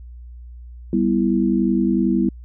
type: chord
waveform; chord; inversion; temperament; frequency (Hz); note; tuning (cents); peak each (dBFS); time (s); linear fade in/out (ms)
sine; E minor; first; equal; 196 / 246.9 / 329.6; G3 / B3 / E4; 0 / 0 / 0; -19 / -20 / -20; 0.93-2.29; 2
effects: added 60 Hz sine -35 dBFS peak until 2.44 s